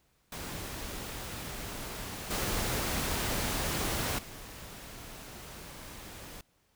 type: noise with level steps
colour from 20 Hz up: pink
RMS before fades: -40 / -32 / -46 dBFS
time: 0.32-6.41 s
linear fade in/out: 2 ms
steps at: 2.3 / 4.18 s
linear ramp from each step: 10 ms
effects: pink hiss -71 dBFS RMS until 6.75 s